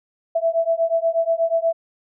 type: beating tone pair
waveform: sine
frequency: 658 / 666.3 Hz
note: E5 / E5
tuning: -3 / +18 cents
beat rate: 8.3 Hz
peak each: -20 dBFS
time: 0.35-1.73 s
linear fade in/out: 10 ms
effects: none